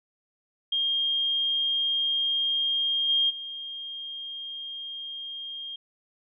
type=tone with level steps; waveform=sine; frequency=3221 Hz; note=G7; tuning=46 cents sharp; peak=-23 / -20 / -34 dBFS; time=0.72-5.76 s; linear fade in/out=5 ms; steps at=3.08 / 3.29 s; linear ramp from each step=20 ms; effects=none